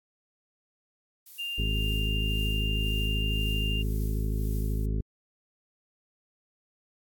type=noise with tremolo; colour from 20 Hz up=violet; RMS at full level=-45 dBFS; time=1.26-4.86 s; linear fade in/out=5 ms; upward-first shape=triangle; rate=1.9 Hz; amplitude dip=60%
type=tone; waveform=sine; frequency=2794 Hz; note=F7; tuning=in tune; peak=-31 dBFS; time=1.38-3.83 s; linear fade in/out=20 ms
type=harmonic tone; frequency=52.9 Hz; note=G#1; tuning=33 cents sharp; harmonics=1 / 2 / 3 / 4 / 5 / 7 / 8; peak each=-27 / -33 / -37 / -39 / -41 / -44 / -45 dBFS; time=1.58-5.01 s; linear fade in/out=5 ms
effects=AAC 64 kbps